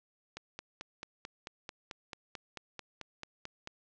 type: click train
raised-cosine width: 0.2 ms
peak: -24 dBFS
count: 16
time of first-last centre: 0.37-3.674 s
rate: 4.54 Hz
effects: low-pass 7000 Hz 12 dB/octave